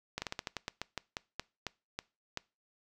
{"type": "slowing click train", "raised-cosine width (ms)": 0.2, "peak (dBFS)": -18, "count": 15, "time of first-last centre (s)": [0.18, 2.374], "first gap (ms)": 40, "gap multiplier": 1.19, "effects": ["noise-tail reverb RT60 0.3 s tail -23 dB re dry"]}